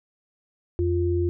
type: tone pair together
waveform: sine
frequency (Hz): 86.37 / 349.2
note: F2 / F4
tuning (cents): -19 / 0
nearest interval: 2 octaves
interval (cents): 2419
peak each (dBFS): -23 / -23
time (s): 0.79-1.29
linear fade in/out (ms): 0
effects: none